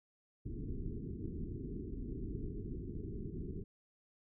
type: low-pass noise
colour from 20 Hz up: pink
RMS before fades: -42 dBFS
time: 0.45-3.64 s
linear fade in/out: 10 ms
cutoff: 420 Hz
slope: 96 dB/octave
effects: none